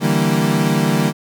35% pulse chord, E half-diminished seventh, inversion third, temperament equal, 146.83 / 164.81 / 196 / 233.1 Hz, D3 / E3 / G3 / Bb3, 0 / 0 / 0 / 0 cents, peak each -18 dBFS, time 0-1.13 s, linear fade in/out 50 ms, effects none

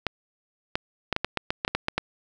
clicks, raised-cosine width 0.3 ms, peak -8 dBFS, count 12, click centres 0.067 / 0.755 / 1.127 / 1.164 / 1.246 / 1.373 / 1.505 / 1.649 / 1.679 / 1.75 / 1.884 / 1.98 s, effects none

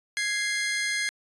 sawtooth tone pair together, 1661.2 / 2093 Hz, G#6 / C7, 0 / 0 cents, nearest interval major third, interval 400 cents, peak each -26 / -24 dBFS, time 0.17-1.09 s, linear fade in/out 0 ms, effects resampled to 24000 Hz

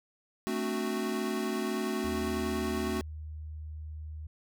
square chord, D dominant seventh, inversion second, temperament equal, 220 / 261.6 / 293.7 / 370 Hz, A3 / C4 / D4 / F#4, 0 / 0 / 0 / 0 cents, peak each -35 / -38 / -40 / -35 dBFS, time 0.47-3.01 s, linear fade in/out 0 ms
sine tone with pitch glide, 77.78 to 77.15 Hz, D#2 to D#2, 0 to -14 cents, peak -38 dBFS, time 2.04-4.27 s, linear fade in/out 5 ms, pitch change -14 cents, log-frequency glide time 2.39-2.52 s
effects none

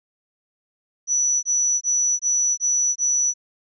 sine tone bursts, 5920 Hz, F#8, in tune, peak -17 dBFS, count 6, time 1.07-3.34 s, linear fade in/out 50 ms, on 360 ms, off 22 ms, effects none

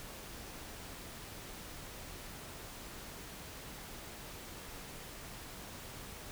silence, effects pink hiss -48 dBFS RMS until 6.31 s

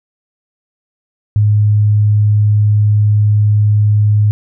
sine tone, 105 Hz, G#2, 19 cents sharp, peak -7 dBFS, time 1.36-4.31 s, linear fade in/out 0 ms, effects none

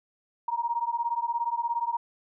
sine beating tone pair, 932.3 / 949.3 Hz, A#5 / A#5, 0 / +31 cents, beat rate 17 Hz, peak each -29 dBFS, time 0.48-1.97 s, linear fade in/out 5 ms, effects none

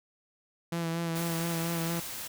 sawtooth tone with vibrato, 167 Hz, E3, 23 cents sharp, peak -26 dBFS, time 0.72-2 s, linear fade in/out 5 ms, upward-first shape sine, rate 4.3 Hz, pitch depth 27 cents each way
white noise, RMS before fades -39 dBFS, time 1.15-2.28 s, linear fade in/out 10 ms
effects none

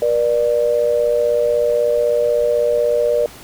sine tone pair together, 477.9 / 594 Hz, A#4 / D5, +43 / +20 cents, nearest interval major third, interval 377 cents, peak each -16 dBFS, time 0.02-3.26 s, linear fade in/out 2 ms, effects pink hiss -39 dBFS RMS until 3.43 s

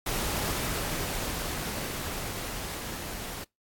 pink noise with level ramp, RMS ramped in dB -30 to -38 dBFS, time 0.06-3.44 s, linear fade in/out 5 ms, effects noise-tail reverb RT60 0.2 s tail -26 dB re dry + AAC 64 kbps

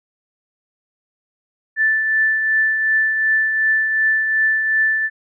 sine tone with tremolo, 1760 Hz, A6, in tune, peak -12 dBFS, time 1.76-5.1 s, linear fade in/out 50 ms, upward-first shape triangle, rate 2.7 Hz, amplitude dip 45%, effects none

